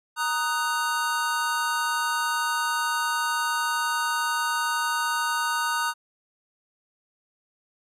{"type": "chord", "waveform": "square", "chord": "D# minor", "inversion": "second", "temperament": "just", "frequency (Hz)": [933.4, 1244.5, 1493.4], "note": ["A#5", "D#6", "F#6"], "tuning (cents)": [2, 0, 16], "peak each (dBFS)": -29, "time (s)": [0.16, 5.94], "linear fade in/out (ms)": 50, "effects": ["resampled to 32000 Hz"]}